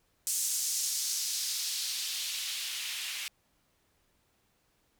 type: noise with band-pass filter sweep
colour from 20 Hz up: blue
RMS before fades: -34 dBFS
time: 0.27-3.28 s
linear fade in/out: 0 ms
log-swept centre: 7300 to 2500 Hz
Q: 1.6
effects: pink hiss -72 dBFS RMS until 4.99 s